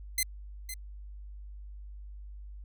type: tone with echo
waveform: 5% pulse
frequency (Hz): 2055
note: C7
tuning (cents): -32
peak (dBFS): -16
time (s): 0.18-0.23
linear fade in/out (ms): 2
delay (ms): 510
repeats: 1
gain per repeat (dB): -11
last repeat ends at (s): 0.74
effects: added 50 Hz sine -42 dBFS peak until 2.64 s